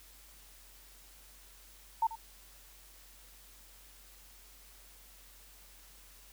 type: tone with echo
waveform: sine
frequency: 901 Hz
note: A5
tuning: 41 cents sharp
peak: -25 dBFS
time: 2.02-2.07 s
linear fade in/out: 5 ms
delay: 86 ms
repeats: 1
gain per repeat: -15 dB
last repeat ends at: 2.156 s
effects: added 46 Hz sine -59 dBFS peak until 6.32 s + white hiss -58 dBFS RMS until 6.32 s